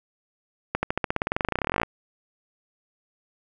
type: accelerating click train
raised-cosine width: 0.5 ms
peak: -8 dBFS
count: 28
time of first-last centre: 0.75-1.832 s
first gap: 80 ms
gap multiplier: 0.94
effects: none